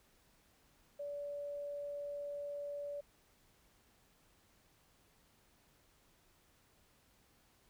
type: tone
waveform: sine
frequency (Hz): 576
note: D5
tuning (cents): -34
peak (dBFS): -40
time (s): 0.99-3.01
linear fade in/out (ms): 10
effects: pink hiss -70 dBFS RMS until 7.69 s